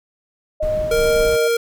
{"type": "tone with tremolo", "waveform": "sine", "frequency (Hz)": 618, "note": "D#5", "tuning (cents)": -12, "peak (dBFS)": -17, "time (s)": [0.6, 1.48], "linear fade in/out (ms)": 10, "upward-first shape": "sine", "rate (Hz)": 2.2, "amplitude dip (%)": 35}
{"type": "noise", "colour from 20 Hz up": "brown", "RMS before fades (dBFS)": -27, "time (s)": [0.62, 1.37], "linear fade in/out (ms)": 10}
{"type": "tone", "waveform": "square", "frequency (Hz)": 466.2, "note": "A#4", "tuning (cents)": 0, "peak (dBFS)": -16, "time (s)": [0.91, 1.57], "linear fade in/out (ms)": 5}
{"effects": []}